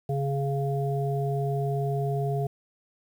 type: harmonic tone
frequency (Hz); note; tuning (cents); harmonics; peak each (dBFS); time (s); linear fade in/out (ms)
138.8; C#3; +3; 1 / 3 / 5; -26 / -31 / -33; 0.09-2.47; 5
effects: 9-bit